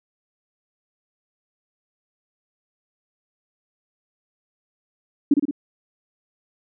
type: tone with echo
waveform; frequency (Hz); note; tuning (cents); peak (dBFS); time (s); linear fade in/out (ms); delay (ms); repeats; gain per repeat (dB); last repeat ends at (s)
sine; 286.5; D4; -43; -10; 5.31-5.34; 5; 57; 3; -4; 5.511
effects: none